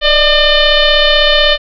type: tone with frequency modulation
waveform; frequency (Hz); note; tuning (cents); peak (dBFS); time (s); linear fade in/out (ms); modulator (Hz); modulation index
sine; 1800; A6; +39; -6; 0.01-1.58; 50; 606; 3.4
effects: none